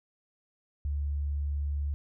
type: tone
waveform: sine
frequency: 72 Hz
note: D2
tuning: 34 cents flat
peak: -28 dBFS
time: 0.85-1.94 s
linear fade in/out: 0 ms
effects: none